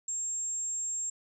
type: tone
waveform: sine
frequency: 7500 Hz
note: A#8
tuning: 10 cents sharp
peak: -31 dBFS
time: 0.08-1.1 s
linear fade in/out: 5 ms
effects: none